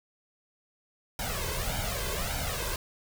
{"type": "noise with flanger", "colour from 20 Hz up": "pink", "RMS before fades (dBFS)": -32, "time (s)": [1.19, 2.76], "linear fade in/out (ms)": 2, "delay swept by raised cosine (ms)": [1.3, 1.97], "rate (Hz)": 1.7, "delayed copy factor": 0.8, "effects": []}